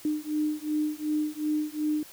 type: beating tone pair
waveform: sine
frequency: 302.2 / 304.9 Hz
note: D4 / D#4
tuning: +50 / -35 cents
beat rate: 2.7 Hz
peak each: -29 dBFS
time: 0.05-2.03 s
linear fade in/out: 2 ms
effects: white hiss -49 dBFS RMS until 2.12 s